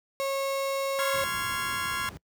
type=tone; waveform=35% pulse; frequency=546 Hz; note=C#5; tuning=26 cents flat; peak=-25 dBFS; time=0.2-1.24 s; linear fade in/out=0 ms
type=chord; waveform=30% pulse; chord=Db major seventh; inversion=third; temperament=just; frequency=1039.4 / 1108.7 / 1385.9 / 1663.1 Hz; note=C6 / Db6 / F6 / Ab6; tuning=-12 / 0 / -14 / +2 cents; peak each=-32 / -34 / -31 / -31 dBFS; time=0.99-2.09 s; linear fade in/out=0 ms
type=noise; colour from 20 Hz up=brown; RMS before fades=-36 dBFS; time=1.14-2.17 s; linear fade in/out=0 ms
effects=noise-tail reverb RT60 0.1 s tail -23 dB re dry + high-pass 100 Hz 12 dB/octave